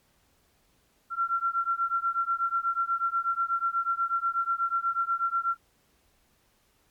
sine beating tone pair, 1361 / 1369.2 Hz, F6 / F6, -45 / -35 cents, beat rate 8.2 Hz, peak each -28 / -28 dBFS, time 1.1-5.57 s, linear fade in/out 50 ms, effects pink hiss -67 dBFS RMS until 6.9 s + MP3 96 kbps

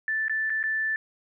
sine tone with dropouts, 1760 Hz, A6, in tune, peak -24 dBFS, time 0.08-0.96 s, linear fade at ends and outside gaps 1 ms, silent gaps 0.282-0.296 / 0.497-0.502 / 0.629-0.638 s, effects none

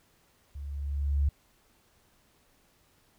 sine tone with level ramp, 70.9 Hz, C#2, 40 cents sharp, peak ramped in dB -37 to -21 dBFS, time 0.55-1.29 s, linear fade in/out 5 ms, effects pink hiss -66 dBFS RMS until 3.18 s

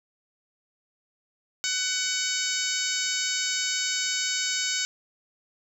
harmonic tone, 749 Hz, F#5, 21 cents sharp, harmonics 2 / 3 / 4 / 5 / 6 / 7 / 8 / 9 / 10, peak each -34 / -34 / -34 / -34 / -34 / -34 / -34 / -34 / -34 dBFS, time 1.64-4.85 s, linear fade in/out 0 ms, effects 9-bit

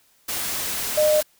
sine tone in noise, 609 Hz, D#5, 37 cents flat, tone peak -15 dBFS, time 0.97-1.21 s, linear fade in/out 10 ms, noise white, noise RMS -27 dBFS, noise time 0.28-1.23 s, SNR +9 dB, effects white hiss -60 dBFS RMS until 1.39 s

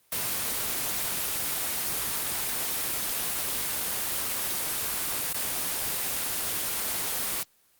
white noise with dropouts, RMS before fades -29 dBFS, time 0.12-7.43 s, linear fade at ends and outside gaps 2 ms, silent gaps 5.33-5.343 s, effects white hiss -64 dBFS RMS until 7.79 s + Opus 24 kbps

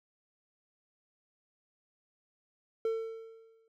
triangle tone with exponential decay, 450.1 Hz, A4, 39 cents sharp, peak -25 dBFS, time 2.85-3.68 s, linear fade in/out 2 ms, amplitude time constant 180 ms, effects none

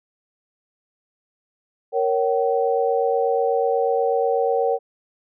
sine chord, G diminished, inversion first, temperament equal with one note detuned, 466.2 / 554.4 / 764.8 Hz, Bb4 / Db5 / G5, 0 / 0 / -43 cents, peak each -20 / -23 / -23 dBFS, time 1.92-4.79 s, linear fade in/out 50 ms, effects none

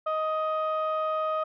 sine tone pair together, 626 / 1252 Hz, D#5 / D#6, +10 / +10 cents, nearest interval octave, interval 1200 cents, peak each -26 dBFS, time 0.06-1.44 s, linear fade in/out 10 ms, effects tanh soft clip ceiling -22 dBFS

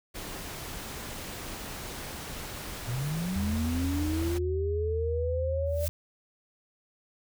pink noise, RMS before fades -39 dBFS, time 0.14-4.39 s, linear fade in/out 20 ms
sine linear sweep, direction up, 114.3 to 591 Hz, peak -29 dBFS, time 2.87-5.87 s, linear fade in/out 20 ms
sine tone with pitch glide, 82.41 to 80.25 Hz, E2 to E2, 0 to -46 cents, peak -29 dBFS, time 3.36-5.89 s, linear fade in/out 0 ms, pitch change -46 cents, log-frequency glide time 3.92-4.85 s
blue noise with exponential growth, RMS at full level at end -32 dBFS, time 5.66-5.88 s, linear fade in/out 2 ms, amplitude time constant 46 ms
effects none

